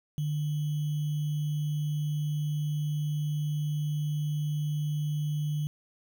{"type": "tone with sample-and-hold", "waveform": "sine", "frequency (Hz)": 150, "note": "D3", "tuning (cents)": 37, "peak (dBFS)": -27, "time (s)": [0.18, 5.67], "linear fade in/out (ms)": 0, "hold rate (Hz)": 3150, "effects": []}